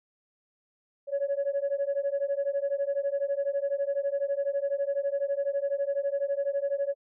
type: beating tone pair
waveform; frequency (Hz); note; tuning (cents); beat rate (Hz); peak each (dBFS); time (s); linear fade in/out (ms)
sine; 554.4 / 566.4; C#5 / C#5; 0 / +37; 12; -28; 1.07-6.95; 50
effects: tanh soft clip ceiling -21 dBFS